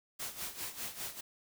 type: noise with tremolo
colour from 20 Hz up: white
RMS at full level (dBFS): -39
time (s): 0.19-1.21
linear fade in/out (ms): 10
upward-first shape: sine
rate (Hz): 5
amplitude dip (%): 75
effects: none